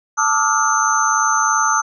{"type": "tone cluster", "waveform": "sine", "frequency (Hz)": [884, 1176, 1279, 1417, 6210], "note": ["A5", "D6", "D#6", "F6", "G8"], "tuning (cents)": [8, 2, 47, 25, -17], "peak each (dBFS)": -20, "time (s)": [0.17, 1.82], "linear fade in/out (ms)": 20, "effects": []}